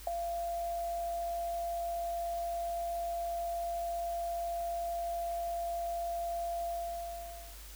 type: tone with ADSR envelope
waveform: sine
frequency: 686 Hz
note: F5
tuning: 31 cents flat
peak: -24 dBFS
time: 0.07-7.57 s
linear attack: 4 ms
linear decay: 4 ms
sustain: -9 dB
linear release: 900 ms
effects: added 50 Hz sine -48 dBFS peak until 7.75 s + white hiss -52 dBFS RMS until 7.75 s